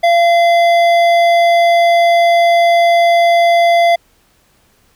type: tone with hard clipping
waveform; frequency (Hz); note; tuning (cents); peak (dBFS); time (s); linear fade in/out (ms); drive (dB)
sine; 685; F5; -34; -9; 0.03-3.96; 10; 11
effects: pink hiss -54 dBFS RMS until 4.95 s